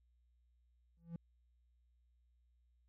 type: tone with exponential growth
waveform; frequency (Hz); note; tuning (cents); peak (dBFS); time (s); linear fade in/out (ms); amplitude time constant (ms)
triangle; 168.2; E3; +35; -37; 0.97-1.16; 2; 41
effects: added 60 Hz sine -70 dBFS peak until 2.88 s